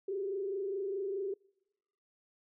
sine tone with frequency modulation, 392 Hz, G4, in tune, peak -33 dBFS, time 0.08-1.34 s, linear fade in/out 5 ms, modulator 24.8 Hz, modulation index 0.86, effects noise-tail reverb RT60 0.9 s tail -26 dB re dry

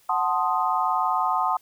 sine chord, F# diminished seventh, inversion none, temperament equal, 740 / 880 / 1046.5 / 1244.5 Hz, F#5 / A5 / C6 / Eb6, 0 / 0 / 0 / 0 cents, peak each -26 dBFS, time 0.09-1.57 s, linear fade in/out 5 ms, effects white hiss -59 dBFS RMS until 1.61 s

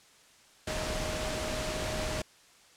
sine tone in noise, 622.3 Hz, D#5, in tune, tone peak -37 dBFS, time 0.67-2.22 s, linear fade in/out 5 ms, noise pink, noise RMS -34 dBFS, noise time 0.67-2.22 s, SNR -6 dB, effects white hiss -59 dBFS RMS until 2.76 s + low-pass 8000 Hz 12 dB/octave

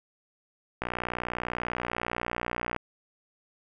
click train, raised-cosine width 0.5 ms, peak -15 dBFS, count 118, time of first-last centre 0.82-2.764 s, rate 60.2 Hz, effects none

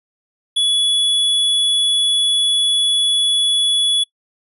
square tone, 3400 Hz, G#7, 40 cents sharp, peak -14 dBFS, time 0.56-4.04 s, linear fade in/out 10 ms, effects noise-tail reverb RT60 0.1 s tail -24 dB re dry + resampled to 32000 Hz

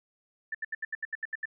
sine tone bursts, 1770 Hz, A6, 10 cents sharp, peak -30 dBFS, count 10, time 0.52-1.456 s, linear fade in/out 5 ms, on 27 ms, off 74 ms, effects none

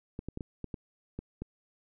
clicks, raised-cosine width 3 ms, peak -24 dBFS, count 8, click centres 0.191 / 0.286 / 0.374 / 0.408 / 0.643 / 0.742 / 1.19 / 1.42 s, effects none

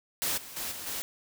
white noise with level steps, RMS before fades -30 / -45 / -35 / -40 / -35 dBFS, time 0.22-1.02 s, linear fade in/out 0 ms, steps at 0.37 / 0.56 / 0.71 / 0.86 s, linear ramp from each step 10 ms, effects none

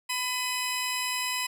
15% pulse tone pair together, 1002 / 2530 Hz, B5 / D#7, +25 / +28 cents, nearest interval octave + major third, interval 1603 cents, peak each -24 dBFS, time 0.09-1.47 s, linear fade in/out 10 ms, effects none

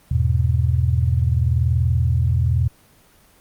sine chord, E major, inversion none, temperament equal with one note detuned, 82.41 / 103.05 / 123.47 Hz, E2 / G#2 / B2, 0 / -13 / 0 cents, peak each -18 / -23 / -19 dBFS, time 0.11-2.68 s, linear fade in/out 5 ms, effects pink hiss -53 dBFS RMS until 3.4 s + Opus 24 kbps

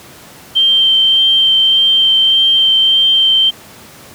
sine tone with vibrato, 3136 Hz, G7, in tune, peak -7 dBFS, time 0.55-3.51 s, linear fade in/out 20 ms, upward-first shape sine, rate 1.7 Hz, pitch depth 9 cents each way, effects pink hiss -37 dBFS RMS until 4.14 s + high-pass 100 Hz 12 dB/octave

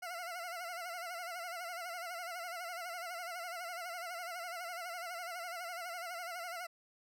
20% pulse tone with vibrato, 698.5 Hz, F5, in tune, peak -36 dBFS, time 0.02-6.67 s, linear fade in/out 10 ms, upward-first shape sine, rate 12 Hz, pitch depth 87 cents each way, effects none

